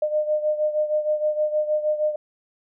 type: beating tone pair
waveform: sine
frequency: 606 / 612.4 Hz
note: D#5 / D#5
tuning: -46 / -28 cents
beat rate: 6.4 Hz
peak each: -21 / -26 dBFS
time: 0.02-2.16 s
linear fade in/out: 5 ms
effects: none